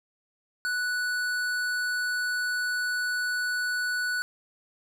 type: tone with tanh clipping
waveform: sine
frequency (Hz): 1480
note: F#6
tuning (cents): 0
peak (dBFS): -28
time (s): 0.65-4.22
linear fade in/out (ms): 0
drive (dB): 16
effects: none